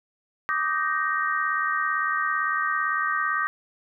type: chord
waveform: sine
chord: Eb major seventh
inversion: third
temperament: just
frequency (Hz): 1166.7 / 1244.5 / 1555.6 / 1866.8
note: D6 / Eb6 / G6 / Bb6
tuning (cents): -12 / 0 / -14 / +2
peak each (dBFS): -28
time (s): 0.49-3.47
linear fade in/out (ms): 0
effects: none